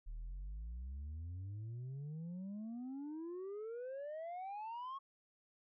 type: exponential sweep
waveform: sine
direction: up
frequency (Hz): 37 to 1108.7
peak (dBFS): -40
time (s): 0.06-4.99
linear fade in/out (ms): 20
effects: tanh soft clip ceiling -42 dBFS